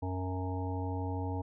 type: harmonic tone with a mistuned harmonic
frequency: 92.3 Hz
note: F#2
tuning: 4 cents flat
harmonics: 1 / 3 / 5 / 7 / 9 / 10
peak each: -34 / -39 / -43 / -47 / -43 / -46 dBFS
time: 0.02-1.42 s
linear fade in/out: 10 ms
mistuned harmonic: 7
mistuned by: +20 cents
effects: none